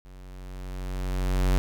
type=tone with level ramp; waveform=square; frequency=46.25 Hz; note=F#1; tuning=in tune; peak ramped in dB=-45 to -19 dBFS; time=0.05-1.58 s; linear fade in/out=0 ms; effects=none